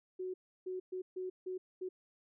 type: tone bursts at uneven times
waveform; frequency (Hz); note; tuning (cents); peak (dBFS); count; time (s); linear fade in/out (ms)
sine; 370; F#4; 0; -37; 6; 0.19-0.34 / 0.66-0.8 / 0.92-1.02 / 1.16-1.3 / 1.46-1.58 / 1.81-1.89; 10
effects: none